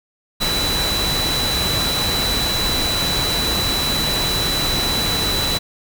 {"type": "tone in noise", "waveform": "sine", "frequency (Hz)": 3966, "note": "B7", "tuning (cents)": 7, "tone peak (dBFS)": -20, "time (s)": [0.4, 5.59], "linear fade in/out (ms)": 20, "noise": "pink", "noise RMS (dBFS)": -22, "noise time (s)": [0.4, 5.59], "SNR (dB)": -1, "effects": []}